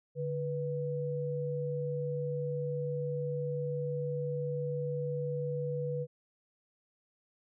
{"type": "tone pair together", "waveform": "sine", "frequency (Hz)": [145.68, 490], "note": ["D3", "B4"], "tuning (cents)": [-14, -14], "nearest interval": "octave + major sixth", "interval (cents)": 2100, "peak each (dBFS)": [-35, -34], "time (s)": [0.15, 6.07], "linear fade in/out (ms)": 50, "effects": []}